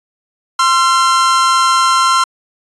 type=tone pair together; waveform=45% pulse; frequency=1046.5 / 1360.8 Hz; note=C6 / F6; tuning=0 / -45 cents; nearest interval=perfect fourth; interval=455 cents; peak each=-12 dBFS; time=0.59-2.24 s; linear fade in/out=5 ms; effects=resampled to 22050 Hz